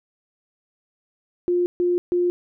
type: tone bursts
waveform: sine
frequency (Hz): 353.5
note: F4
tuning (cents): +21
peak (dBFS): -17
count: 3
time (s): 1.48-2.3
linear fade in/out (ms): 0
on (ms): 180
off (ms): 140
effects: none